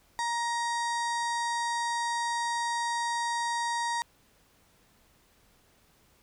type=harmonic tone; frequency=940 Hz; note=A#5; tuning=14 cents sharp; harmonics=1 / 2 / 4 / 5 / 6 / 7 / 8 / 9 / 10; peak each=-29 / -35 / -41 / -43 / -45 / -46 / -47 / -48 / -49 dBFS; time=0.19-4.02 s; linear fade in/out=0 ms; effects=pink hiss -64 dBFS RMS until 6.22 s